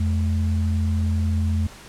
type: tone pair together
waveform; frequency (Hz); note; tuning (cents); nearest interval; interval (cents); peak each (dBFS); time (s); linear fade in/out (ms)
sine; 85.5 / 214.5; F2 / A3; -36 / -44; octave + major third; 1592; -19 / -27; 0-1.67; 5
effects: pink hiss -43 dBFS RMS until 1.88 s + low-pass 10000 Hz 12 dB/octave